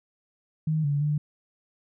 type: tone with pitch steps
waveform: sine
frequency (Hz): 156.4 / 143.7 / 148.9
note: D#3 / D3 / D3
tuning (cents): +9 / -37 / +24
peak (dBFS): -22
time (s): 0.67-1.18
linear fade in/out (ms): 5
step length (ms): 170
effects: none